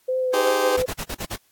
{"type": "tone with vibrato", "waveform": "sine", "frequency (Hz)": 510, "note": "C5", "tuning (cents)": -44, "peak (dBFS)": -20, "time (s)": [0.08, 0.86], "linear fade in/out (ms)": 10, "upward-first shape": "triangle", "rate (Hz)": 2.6, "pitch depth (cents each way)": 26}
{"type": "chord", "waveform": "20% pulse", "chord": "Ab major seventh", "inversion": "second", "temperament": "just", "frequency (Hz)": [311.5, 389.3, 415.3, 519.1], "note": ["Eb4", "G4", "Ab4", "C5"], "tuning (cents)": [2, -12, 0, -14], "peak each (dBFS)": [-25, -20, -22, -20], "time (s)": [0.33, 0.77], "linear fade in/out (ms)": 10}
{"type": "noise bursts", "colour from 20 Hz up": "pink", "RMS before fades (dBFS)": -29, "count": 6, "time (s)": [0.77, 1.363], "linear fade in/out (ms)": 10, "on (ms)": 58, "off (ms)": 49}
{"effects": ["white hiss -62 dBFS RMS until 1.51 s", "AAC 64 kbps"]}